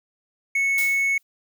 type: tone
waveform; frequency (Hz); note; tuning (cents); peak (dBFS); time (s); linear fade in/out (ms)
triangle; 2205; C#7; -10; -17; 0.55-1.18; 5
type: noise with exponential decay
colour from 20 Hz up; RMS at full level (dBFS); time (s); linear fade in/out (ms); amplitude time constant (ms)
blue; -27; 0.78-1.23; 2; 97
effects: none